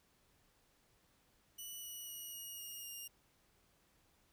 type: tone with pitch steps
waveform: 5% pulse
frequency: 2960 / 2933 / 2906 / 2879 / 2853 / 2826 Hz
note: F#7 / F#7 / F#7 / F#7 / F7 / F7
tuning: 0 / -16 / -32 / -48 / +36 / +20 cents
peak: -38 dBFS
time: 1.58-3.08 s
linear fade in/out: 10 ms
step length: 250 ms
effects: pink hiss -73 dBFS RMS until 4.32 s